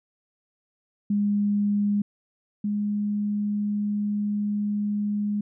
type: tone pair in turn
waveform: sine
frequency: 204.8 / 206.9 Hz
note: G#3 / G#3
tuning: -24 / -6 cents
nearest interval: unison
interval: 18 cents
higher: second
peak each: -20 / -23 dBFS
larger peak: first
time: 1.1-2.02 / 2.64-5.41 s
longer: second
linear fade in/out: 5 ms
effects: none